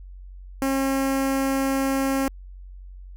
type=tone with notch filter; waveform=sawtooth; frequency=270 Hz; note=C#4; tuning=45 cents flat; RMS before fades=-23 dBFS; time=0.62-2.28 s; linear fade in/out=0 ms; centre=3700 Hz; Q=1.4; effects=added 46 Hz sine -38 dBFS peak until 3.16 s